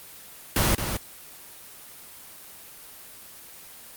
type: noise with echo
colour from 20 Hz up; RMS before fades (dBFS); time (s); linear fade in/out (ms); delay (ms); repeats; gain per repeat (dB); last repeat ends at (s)
pink; -21; 0.56-0.75; 2; 220; 1; -7; 0.97
effects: white hiss -45 dBFS RMS until 3.96 s + Opus 24 kbps